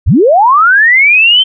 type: linear sweep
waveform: sine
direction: up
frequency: 42.31 to 3136 Hz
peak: -3 dBFS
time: 0.06-1.44 s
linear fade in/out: 20 ms
effects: none